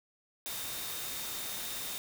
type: tone in noise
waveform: sine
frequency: 3667 Hz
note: A#7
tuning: 29 cents flat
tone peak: -46 dBFS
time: 0.46-1.98 s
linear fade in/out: 0 ms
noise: white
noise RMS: -39 dBFS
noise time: 0.46-1.98 s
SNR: -10 dB
effects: none